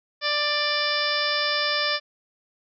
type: harmonic tone with a mistuned harmonic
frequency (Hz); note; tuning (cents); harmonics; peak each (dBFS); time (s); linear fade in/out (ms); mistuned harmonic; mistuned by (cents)
590; D5; +8; 1 / 2 / 3 / 4 / 5 / 6 / 7 / 8 / 9; -30 / -30 / -28 / -31 / -34 / -30 / -36 / -29 / -31; 0.21-2; 50; 8; +22
effects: none